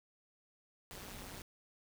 pink noise with amplitude modulation, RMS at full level -45 dBFS, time 0.91-1.42 s, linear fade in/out 0 ms, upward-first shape sine, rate 194 Hz, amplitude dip 90%, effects none

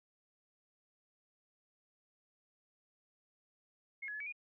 sine tone with pitch steps, 2157 / 1687 / 1712 / 2280 / 2440 Hz, C#7 / G#6 / A6 / C#7 / D#7, -48 / +27 / -48 / +48 / -34 cents, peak -40 dBFS, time 4.02-4.325 s, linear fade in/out 10 ms, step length 61 ms, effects none

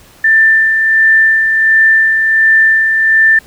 sine tone with tremolo, 1779 Hz, A6, 19 cents sharp, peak -4 dBFS, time 0.24-3.39 s, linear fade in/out 5 ms, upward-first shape sine, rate 1.4 Hz, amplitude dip 40%, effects pink hiss -42 dBFS RMS until 3.46 s

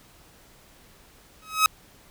sawtooth tone with exponential growth, 1275 Hz, D#6, 42 cents sharp, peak -9 dBFS, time 1.42-1.66 s, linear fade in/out 1 ms, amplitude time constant 51 ms, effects pink hiss -54 dBFS RMS until 2.1 s

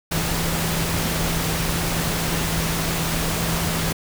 sine tone in noise, 164.81 Hz, E3, in tune, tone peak -26 dBFS, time 0.11-3.93 s, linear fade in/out 10 ms, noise pink, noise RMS -24 dBFS, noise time 0.11-3.93 s, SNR -5 dB, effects none

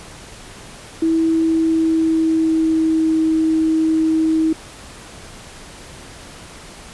sine tone with pitch glide, 325.2 to 318.9 Hz, E4 to D#4, -23 to +43 cents, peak -13 dBFS, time 1.02-4.53 s, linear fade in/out 5 ms, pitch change -34 cents, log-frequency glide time 1.25-3.21 s, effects pink hiss -38 dBFS RMS until 6.93 s + resampled to 24000 Hz

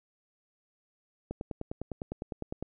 click train, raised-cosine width 2 ms, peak -22 dBFS, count 14, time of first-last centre 1.31-2.626 s, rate 9.88 Hz, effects none

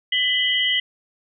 sine tone cluster, 1997 / 2951 / 3169 Hz, B6 / F#7 / G7, +19 / -5 / +18 cents, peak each -22 dBFS, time 0.12-0.8 s, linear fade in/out 5 ms, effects none

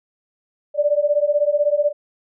sine beating tone pair, 579 / 595 Hz, D5 / D5, -25 / +22 cents, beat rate 16 Hz, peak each -18 dBFS, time 0.74-1.93 s, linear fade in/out 50 ms, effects none

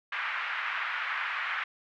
pink band-pass noise, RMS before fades -33 dBFS, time 0.12-1.64 s, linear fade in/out 5 ms, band 1200 to 2400 Hz, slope 24 dB/octave, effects none

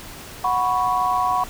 sine chord, F# suspended fourth, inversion none, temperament equal with one note detuned, 735.7 / 987.8 / 1108.7 Hz, F#5 / B5 / C#6, -10 / 0 / 0 cents, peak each -22 dBFS, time 0.44-1.44 s, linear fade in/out 5 ms, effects pink hiss -38 dBFS RMS until 1.49 s

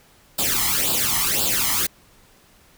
white noise with flanger, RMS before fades -21 dBFS, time 0.38-1.87 s, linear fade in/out 10 ms, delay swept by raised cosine 0.24 to 0.99 ms, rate 1.9 Hz, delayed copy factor +0.8, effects pink hiss -54 dBFS RMS until 2.77 s

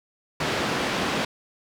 pink band-pass noise, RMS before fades -26 dBFS, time 0.4-1.25 s, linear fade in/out 5 ms, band 170 to 4100 Hz, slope 12 dB/octave, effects none

